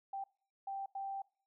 sine tone bursts at uneven times, 784 Hz, G5, in tune, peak -38 dBFS, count 3, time 0.13-0.24 / 0.67-0.86 / 0.95-1.22 s, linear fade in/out 5 ms, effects noise-tail reverb RT60 0.4 s tail -22 dB re dry

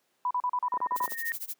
sine tone bursts, 991 Hz, B5, 6 cents sharp, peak -25 dBFS, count 9, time 0.25-1.059 s, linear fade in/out 2 ms, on 57 ms, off 37 ms
sine tone with exponential growth, 1847 Hz, A#6, 16 cents flat, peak -27 dBFS, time 0.63-1.32 s, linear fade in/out 0 ms, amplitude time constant 150 ms
clicks, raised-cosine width 1 ms, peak -25 dBFS, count 10, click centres 0.739 / 0.77 / 0.804 / 0.862 / 0.92 / 0.962 / 1.008 / 1.041 / 1.078 / 1.121 s
violet noise with tremolo, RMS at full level -34 dBFS, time 0.95-1.55 s, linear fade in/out 20 ms, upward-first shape sine, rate 13 Hz, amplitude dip 95%
effects pink hiss -72 dBFS RMS until 1.59 s + high-pass 300 Hz 12 dB/octave

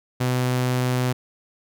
sawtooth tone, 126.1 Hz, B2, 36 cents sharp, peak -16 dBFS, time 0.2-1.13 s, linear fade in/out 10 ms, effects none

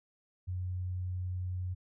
sine tone, 91.1 Hz, F#2, 26 cents flat, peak -33 dBFS, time 0.47-1.75 s, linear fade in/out 20 ms, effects none

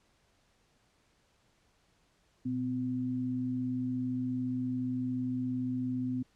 sine tone pair together, 120.05 / 254.2 Hz, B2 / C4, -49 / -50 cents, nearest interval octave + minor second, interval 1299 cents, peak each -38 / -31 dBFS, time 2.45-6.23 s, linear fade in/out 10 ms, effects pink hiss -70 dBFS RMS until 6.35 s + low-pass 8000 Hz 12 dB/octave

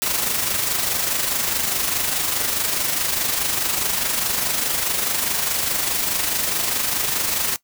white noise with amplitude modulation, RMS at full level -20 dBFS, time 0.02-7.56 s, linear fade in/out 0 ms, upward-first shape sine, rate 24.8 Hz, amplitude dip 45%, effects noise-tail reverb RT60 0.1 s tail -19 dB re dry

